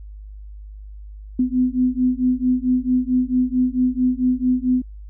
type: beating tone pair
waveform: sine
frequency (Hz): 250.5 / 255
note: B3 / C4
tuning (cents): +25 / -44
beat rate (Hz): 4.5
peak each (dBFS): -19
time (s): 1.39-4.82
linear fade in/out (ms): 5
effects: added 51 Hz sine -34 dBFS peak until 5.09 s